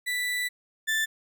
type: tone pair in turn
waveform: 35% pulse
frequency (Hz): 1975.5 / 1765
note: B6 / A6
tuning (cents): 0 / +5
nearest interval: major second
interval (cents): 195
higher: first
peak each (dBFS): -25 / -22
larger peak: second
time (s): 0.06-0.49 / 0.87-1.06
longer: first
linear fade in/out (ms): 20
effects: none